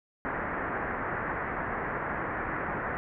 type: low-pass noise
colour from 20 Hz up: white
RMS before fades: -33 dBFS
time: 0.25-2.97 s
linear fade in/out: 0 ms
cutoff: 1900 Hz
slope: 48 dB/octave
effects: none